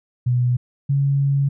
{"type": "tone pair in turn", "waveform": "sine", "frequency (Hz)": [123.47, 139.43], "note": ["B2", "C#3"], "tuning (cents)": [0, 10], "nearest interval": "major second", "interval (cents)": 210, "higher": "second", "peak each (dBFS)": -15, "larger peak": "neither", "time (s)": [[0.26, 0.57], [0.89, 1.49]], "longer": "second", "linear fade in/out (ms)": 10, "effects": []}